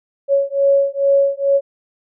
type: beating tone pair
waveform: sine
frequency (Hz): 554.4 / 556.7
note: C#5 / C#5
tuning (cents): 0 / +7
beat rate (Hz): 2.3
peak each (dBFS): -15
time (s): 0.28-1.61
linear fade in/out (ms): 50
effects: none